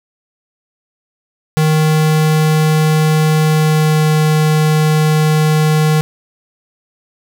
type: tone with pitch glide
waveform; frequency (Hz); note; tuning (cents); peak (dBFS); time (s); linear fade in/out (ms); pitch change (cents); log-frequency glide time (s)
square; 155.56 to 154.57; D#3 to D#3; 0 to -11; -10; 1.57-6.01; 0; -11; 3.43-4.1
effects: none